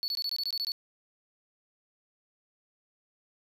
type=tone bursts; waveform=triangle; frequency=4435 Hz; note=C#8; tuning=in tune; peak=-28 dBFS; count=10; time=0.03-0.719 s; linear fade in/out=0 ms; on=50 ms; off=21 ms; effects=none